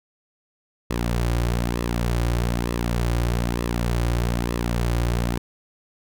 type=tone with flanger; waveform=sawtooth; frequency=58.9 Hz; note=A#1; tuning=19 cents sharp; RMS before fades=-23 dBFS; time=0.9-5.38 s; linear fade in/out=5 ms; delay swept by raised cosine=1.3 to 4.6 ms; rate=1.1 Hz; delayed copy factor=-0.6; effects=none